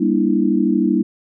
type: chord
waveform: sine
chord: E half-diminished seventh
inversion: first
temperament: just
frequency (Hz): 197.78 / 237.3 / 296.7 / 329.6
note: G3 / Bb3 / D4 / E4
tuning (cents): +16 / +31 / +18 / 0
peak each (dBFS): -19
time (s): 0-1.03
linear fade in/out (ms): 10
effects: none